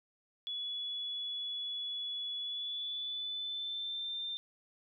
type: tone with pitch glide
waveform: sine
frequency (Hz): 3404 to 3588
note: G#7 to A7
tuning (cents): +42 to +33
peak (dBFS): -36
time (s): 0.47-4.37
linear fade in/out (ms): 0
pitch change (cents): +91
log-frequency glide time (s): 2.38-4.19
effects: none